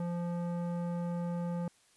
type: tone with low-pass filter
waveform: square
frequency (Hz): 173.2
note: F3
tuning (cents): -14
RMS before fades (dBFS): -35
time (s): 0-1.68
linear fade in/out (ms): 2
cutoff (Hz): 890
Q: 0.94
effects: white hiss -66 dBFS RMS until 1.96 s + resampled to 24000 Hz